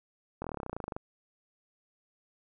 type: slowing click train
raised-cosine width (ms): 1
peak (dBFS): -22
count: 18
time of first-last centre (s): 0.42-0.965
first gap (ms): 23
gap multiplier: 1.04
effects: none